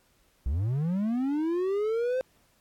triangle linear sweep, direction up, 58 to 523.3 Hz, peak -23 dBFS, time 0.46-2.21 s, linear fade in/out 0 ms, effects pink hiss -66 dBFS RMS until 2.6 s + AAC 64 kbps

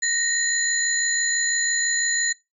sine tone cluster, 1858 / 1924 / 4066 / 6950 Hz, A#6 / B6 / B7 / A8, -6 / -46 / +50 / -22 cents, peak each -25 / -31 / -29 / -22 dBFS, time 0.02-2.33 s, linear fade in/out 10 ms, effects noise-tail reverb RT60 0.2 s tail -21 dB re dry

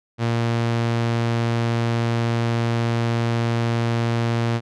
sawtooth tone, 116.54 Hz, A#2, in tune, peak -15 dBFS, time 0.18-4.61 s, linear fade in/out 50 ms, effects low-pass 5000 Hz 12 dB/octave

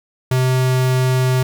square tone, 128.7 Hz, C3, 28 cents flat, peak -14 dBFS, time 0.31-1.43 s, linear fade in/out 5 ms, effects 9-bit

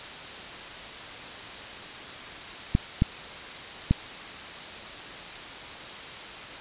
clicks, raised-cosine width 5 ms, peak -7 dBFS, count 3, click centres 2.751 / 3.021 / 3.91 s, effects white hiss -39 dBFS RMS until 6.6 s + resampled to 8000 Hz

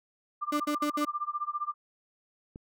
sine tone with tremolo, 1190 Hz, D6, 22 cents sharp, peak -27 dBFS, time 0.41-1.74 s, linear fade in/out 20 ms, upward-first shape sine, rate 15 Hz, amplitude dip 95%
35% pulse tone bursts, 295.5 Hz, D4, 11 cents sharp, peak -26 dBFS, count 4, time 0.52-1.05 s, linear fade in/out 5 ms, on 80 ms, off 70 ms
click, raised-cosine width 3 ms, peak -30 dBFS, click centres 2.559 s
effects none

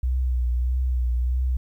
sine tone with vibrato, 62.2 Hz, B1, 13 cents sharp, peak -19 dBFS, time 0.03-1.57 s, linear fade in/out 5 ms, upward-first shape triangle, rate 1.6 Hz, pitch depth 57 cents each way, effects tanh soft clip ceiling -15 dBFS + 10-bit

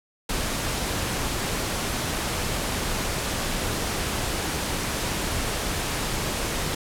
pink noise, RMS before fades -27 dBFS, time 0.29-6.75 s, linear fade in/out 5 ms, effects low-pass 12000 Hz 12 dB/octave

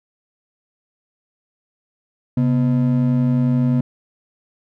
triangle ring-modulated tone, 189.7 Hz, F#3, 43 cents sharp, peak -9 dBFS, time 2.37-3.81 s, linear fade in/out 5 ms, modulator 55.7 Hz, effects none

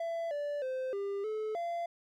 triangle tone with pitch steps, 669 / 582 / 518 / 399.2 / 432.4 / 685 Hz, E5 / D5 / C5 / G4 / A4 / F5, +25 / -16 / -17 / +32 / -30 / -34 cents, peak -31 dBFS, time 0-1.86 s, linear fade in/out 5 ms, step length 310 ms, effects none

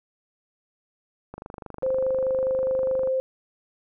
click train, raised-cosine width 1 ms, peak -23 dBFS, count 44, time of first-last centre 1.34-3.074 s, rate 24.8 Hz
sine tone, 523.3 Hz, C5, in tune, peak -21 dBFS, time 1.83-3.2 s, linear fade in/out 0 ms
effects none

